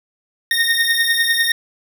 25% pulse beating tone pair, 1841 / 1851 Hz, A#6 / A#6, -22 / -13 cents, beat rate 10 Hz, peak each -14 dBFS, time 0.51-1.52 s, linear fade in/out 2 ms, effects none

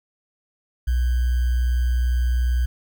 sine tone with sample-and-hold, 61.3 Hz, B1, 12 cents flat, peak -17 dBFS, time 0.87-2.66 s, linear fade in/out 10 ms, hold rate 1575 Hz, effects none

